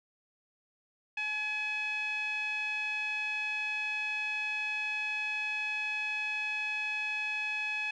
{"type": "tone with low-pass filter", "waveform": "5% pulse", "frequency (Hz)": 848, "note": "G#5", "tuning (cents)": 36, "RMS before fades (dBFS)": -34, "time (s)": [1.17, 7.91], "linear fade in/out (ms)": 5, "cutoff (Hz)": 2400, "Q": 6.4, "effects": []}